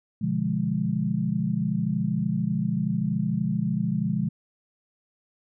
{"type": "chord", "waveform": "sine", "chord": "B diminished seventh", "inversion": "none", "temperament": "equal", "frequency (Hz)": [123.47, 146.83, 174.61, 207.7], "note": ["B2", "D3", "F3", "Ab3"], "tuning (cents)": [0, 0, 0, 0], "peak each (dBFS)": [-31, -30, -27, -27], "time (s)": [0.21, 4.29], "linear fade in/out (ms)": 10, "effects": []}